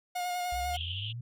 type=tone with vibrato; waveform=45% pulse; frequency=716 Hz; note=F5; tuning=43 cents sharp; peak=-31 dBFS; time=0.15-0.77 s; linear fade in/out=10 ms; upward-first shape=square; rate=10 Hz; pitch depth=15 cents each way
type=exponential sweep; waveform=sine; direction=up; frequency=59.8 to 124.5 Hz; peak=-36 dBFS; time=0.52-1.21 s; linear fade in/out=5 ms
type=band-pass noise; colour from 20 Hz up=pink; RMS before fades=-39 dBFS; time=0.73-1.13 s; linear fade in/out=20 ms; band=2900 to 3300 Hz; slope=96 dB/octave
effects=none